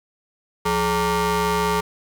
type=ring-modulated tone; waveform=25% pulse; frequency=246.9 Hz; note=B3; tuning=in tune; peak=-12 dBFS; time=0.65-1.81 s; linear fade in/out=10 ms; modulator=670 Hz; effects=none

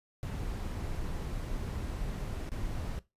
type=noise with dropouts; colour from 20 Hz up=brown; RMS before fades=-36 dBFS; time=0.23-2.99 s; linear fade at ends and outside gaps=0 ms; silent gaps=2.491-2.518 s; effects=noise-tail reverb RT60 0.2 s tail -17 dB re dry + resampled to 32000 Hz

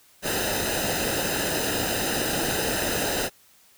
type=noise with comb filter; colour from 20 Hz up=pink; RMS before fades=-26 dBFS; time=0.22-3.3 s; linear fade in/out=50 ms; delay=0.89 ms; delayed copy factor=-0.75; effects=white hiss -57 dBFS RMS until 3.77 s

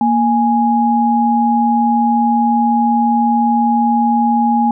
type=tone pair together; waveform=sine; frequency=233.6 / 830.6 Hz; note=A#3 / G#5; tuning=+4 / 0 cents; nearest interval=octave + minor seventh; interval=2196 cents; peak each=-13 dBFS; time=0.01-4.71 s; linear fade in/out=2 ms; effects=none

